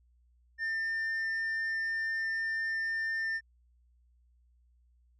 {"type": "tone with tanh clipping", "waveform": "sine", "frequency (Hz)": 1799, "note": "A6", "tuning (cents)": 38, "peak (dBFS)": -31, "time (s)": [0.58, 3.41], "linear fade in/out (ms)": 50, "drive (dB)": 3, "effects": ["added 60 Hz sine -63 dBFS peak until 5.19 s"]}